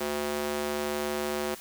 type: tone with high-pass filter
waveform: square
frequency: 73.42 Hz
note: D2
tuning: in tune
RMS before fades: -31 dBFS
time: 0-1.55 s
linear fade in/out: 10 ms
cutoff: 360 Hz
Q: 1.3
effects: white hiss -46 dBFS RMS until 1.6 s